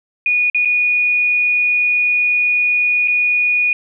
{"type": "tone with dropouts", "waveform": "sine", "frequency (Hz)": 2458, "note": "D#7", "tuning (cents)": -22, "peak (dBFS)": -12, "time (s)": [0.26, 3.73], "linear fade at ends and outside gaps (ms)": 2, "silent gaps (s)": [[0.5, 0.546], [0.65, 0.655], [3.076, 3.081]], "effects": []}